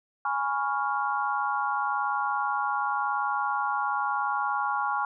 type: chord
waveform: sine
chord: C# dominant seventh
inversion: second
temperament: equal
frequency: 830.6 / 987.8 / 1108.7 / 1396.9 Hz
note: G#5 / B5 / C#6 / E#6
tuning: 0 / 0 / 0 / 0 cents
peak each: -29 / -34 / -30 / -31 dBFS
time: 0.25-5.05 s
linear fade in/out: 2 ms
effects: none